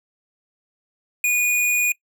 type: tone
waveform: square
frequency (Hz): 2455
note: D#7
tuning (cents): -24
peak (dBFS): -17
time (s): 1.24-1.92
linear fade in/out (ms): 2
effects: noise-tail reverb RT60 0.1 s tail -22 dB re dry